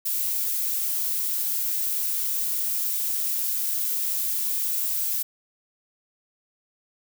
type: noise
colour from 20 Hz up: violet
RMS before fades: -26 dBFS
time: 0.05-5.23 s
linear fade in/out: 10 ms
effects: none